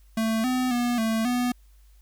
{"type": "tone with pitch steps", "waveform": "square", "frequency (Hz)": [222.8, 254, 241.9, 223, 246.2], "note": ["A3", "B3", "B3", "A3", "B3"], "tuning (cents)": [22, 49, -36, 23, -5], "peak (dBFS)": -23, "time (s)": [0.17, 1.52], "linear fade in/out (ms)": 5, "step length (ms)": 270, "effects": ["added 50 Hz sine -51 dBFS peak until 2.01 s", "white hiss -66 dBFS RMS until 2.01 s"]}